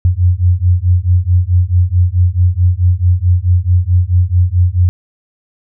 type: beating tone pair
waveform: sine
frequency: 87.31 / 91.91 Hz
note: F2 / F#2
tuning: 0 / -11 cents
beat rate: 4.6 Hz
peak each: -11 dBFS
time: 0.05-4.89 s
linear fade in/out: 0 ms
effects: none